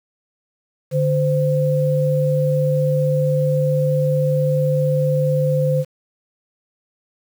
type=tone pair together; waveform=sine; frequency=147.4 / 516.4 Hz; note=D3 / C5; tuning=+7 / -23 cents; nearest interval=octave + minor seventh; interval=2170 cents; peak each=-17 / -18 dBFS; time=0.91-5.85 s; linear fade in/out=50 ms; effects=7-bit